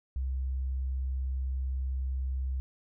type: tone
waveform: sine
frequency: 65.41 Hz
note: C2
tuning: in tune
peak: -29 dBFS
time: 0.16-2.6 s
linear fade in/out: 0 ms
effects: none